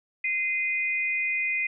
sine tone pair together, 2070 / 2470 Hz, C7 / D#7, -19 / -13 cents, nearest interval minor third, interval 306 cents, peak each -27 dBFS, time 0.24-1.67 s, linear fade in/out 5 ms, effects none

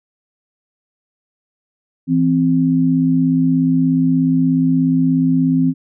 sine tone pair together, 164.81 / 261.6 Hz, E3 / C4, 0 / 0 cents, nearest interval minor sixth, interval 800 cents, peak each -16 / -13 dBFS, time 2.07-5.74 s, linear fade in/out 50 ms, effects none

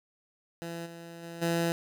15% pulse tone with level steps, 168.4 Hz, E3, 37 cents sharp, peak -30 / -37 / -34 / -20 dBFS, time 0.62-1.72 s, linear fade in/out 0 ms, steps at 0.85 / 1.22 / 1.41 s, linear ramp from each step 20 ms, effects none

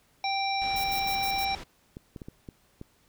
harmonic tone, 784 Hz, G5, in tune, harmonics 1 / 3 / 5 / 7, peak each -28 / -33 / -35 / -36 dBFS, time 0.24-1.55 s, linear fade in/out 2 ms
pink low-pass noise, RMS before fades -42 dBFS, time 0.61-1.64 s, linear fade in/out 10 ms, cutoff 5400 Hz, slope 12 dB/octave
violet noise with tremolo, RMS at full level -36 dBFS, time 0.76-1.45 s, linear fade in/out 5 ms, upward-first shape square, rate 6.4 Hz, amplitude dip 80%
clicks, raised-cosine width 3 ms, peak -27 dBFS, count 6, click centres 1.969 / 2.162 / 2.218 / 2.285 / 2.488 / 2.814 s
effects pink hiss -65 dBFS RMS until 3.08 s

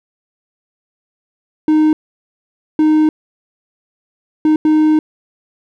triangle tone bursts at uneven times, 309.1 Hz, D#4, 11 cents flat, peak -6 dBFS, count 4, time 1.68-1.93 / 2.79-3.09 / 4.45-4.56 / 4.65-4.99 s, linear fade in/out 2 ms, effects none

